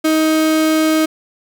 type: tone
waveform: 35% pulse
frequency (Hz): 314.6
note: D#4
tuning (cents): +19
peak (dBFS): -10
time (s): 0.04-1.06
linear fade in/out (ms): 10
effects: none